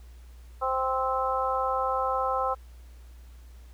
harmonic tone, 261.6 Hz, C4, in tune, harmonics 2 / 3 / 4 / 5, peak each -30 / -30 / -30 / -30 dBFS, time 0.61-2.55 s, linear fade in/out 20 ms, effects added 60 Hz sine -45 dBFS peak until 3.73 s + pink hiss -61 dBFS RMS until 3.73 s

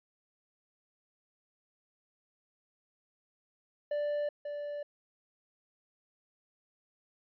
triangle tone pair in turn, 587.3 / 583.9 Hz, D5 / D5, 0 / -10 cents, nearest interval unison, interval 10 cents, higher first, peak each -28 / -34 dBFS, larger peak first, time 3.91-4.29 / 4.45-4.83 s, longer neither, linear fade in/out 5 ms, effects resampled to 11025 Hz

